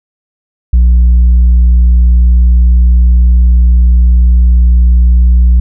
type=tone with tanh clipping; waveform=sine; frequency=60.2 Hz; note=B1; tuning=44 cents flat; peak=-3 dBFS; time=0.73-5.6 s; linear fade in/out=5 ms; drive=2 dB; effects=none